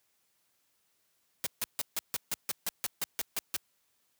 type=noise bursts; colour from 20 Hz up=white; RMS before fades=-32 dBFS; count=13; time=1.44-3.565 s; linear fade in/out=0 ms; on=25 ms; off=150 ms; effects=white hiss -74 dBFS RMS until 4.19 s + high-pass 60 Hz 12 dB/octave